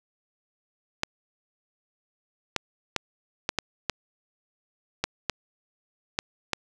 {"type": "clicks", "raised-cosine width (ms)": 0.2, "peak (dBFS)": -7, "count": 10, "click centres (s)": [1.034, 2.563, 2.963, 3.491, 3.587, 3.897, 5.04, 5.297, 6.189, 6.533], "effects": ["8-bit"]}